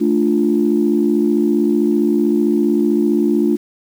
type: chord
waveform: sine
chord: D minor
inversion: second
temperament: equal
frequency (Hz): 220 / 293.7 / 349.2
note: A3 / D4 / F4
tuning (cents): 0 / 0 / 0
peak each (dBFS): -16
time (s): 0-3.57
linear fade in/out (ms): 20
effects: tanh soft clip ceiling -3 dBFS + 7-bit